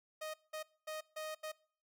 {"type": "tone bursts at uneven times", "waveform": "sawtooth", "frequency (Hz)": 622.3, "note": "D#5", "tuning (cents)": 0, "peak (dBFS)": -37, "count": 5, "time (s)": [[0.21, 0.34], [0.53, 0.63], [0.87, 1.01], [1.16, 1.35], [1.43, 1.52]], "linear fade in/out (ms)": 10, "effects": ["noise-tail reverb RT60 0.5 s tail -23 dB re dry"]}